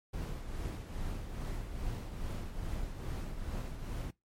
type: noise with tremolo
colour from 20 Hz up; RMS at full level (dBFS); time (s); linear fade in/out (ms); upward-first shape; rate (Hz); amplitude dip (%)
brown; -36; 0.13-4.11; 10; triangle; 2.4; 55
effects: noise-tail reverb RT60 0.2 s tail -23 dB re dry + MP3 64 kbps